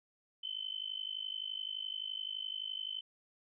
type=tone with amplitude modulation; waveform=sine; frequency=3058 Hz; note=G7; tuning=44 cents flat; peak=-34 dBFS; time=0.43-3.01 s; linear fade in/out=10 ms; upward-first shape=sine; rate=51.7 Hz; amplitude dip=90%; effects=none